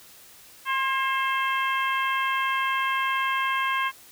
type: harmonic tone with a mistuned harmonic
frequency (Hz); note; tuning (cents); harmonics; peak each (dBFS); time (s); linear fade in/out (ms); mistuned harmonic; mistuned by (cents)
531; C5; +25; 2 / 3 / 4 / 5 / 6; -25 / -29 / -31 / -33 / -35; 0.65-3.92; 50; 3; +30
effects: white hiss -50 dBFS RMS until 4.11 s